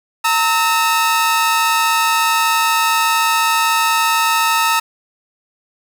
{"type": "tone pair together", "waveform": "sawtooth", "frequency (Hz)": [914, 1292.6], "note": ["A#5", "E6"], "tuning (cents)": [-34, -34], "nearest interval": "tritone", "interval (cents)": 600, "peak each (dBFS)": -12, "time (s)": [0.24, 4.8], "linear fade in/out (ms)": 10, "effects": ["7-bit"]}